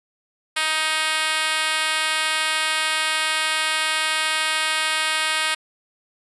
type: tone with high-pass filter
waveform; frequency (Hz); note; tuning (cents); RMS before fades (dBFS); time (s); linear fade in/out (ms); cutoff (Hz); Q
5% pulse; 313.5; D#4; +13; -22; 0.56-5.55; 10; 1100; 0.74
effects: resampled to 24000 Hz